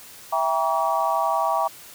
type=chord; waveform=sine; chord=E diminished seventh; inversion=none; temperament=just; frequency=659.3 / 791.1 / 949.3 / 1139.2 Hz; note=E5 / G5 / Bb5 / Db6; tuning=0 / +16 / +31 / +47 cents; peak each=-25 dBFS; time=0.32-1.68 s; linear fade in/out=10 ms; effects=white hiss -44 dBFS RMS until 1.94 s